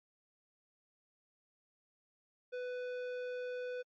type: tone with tanh clipping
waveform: triangle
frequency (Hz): 497.5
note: B4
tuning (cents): +13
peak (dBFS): -40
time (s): 2.52-3.83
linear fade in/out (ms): 20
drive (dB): 17
effects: MP3 32 kbps